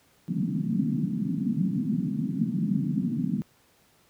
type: band-pass noise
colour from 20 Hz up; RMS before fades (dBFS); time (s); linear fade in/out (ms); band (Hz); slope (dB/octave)
pink; -27; 0.28-3.42; 0; 150 to 260; 48
effects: pink hiss -62 dBFS RMS until 4.09 s + high-pass 80 Hz 12 dB/octave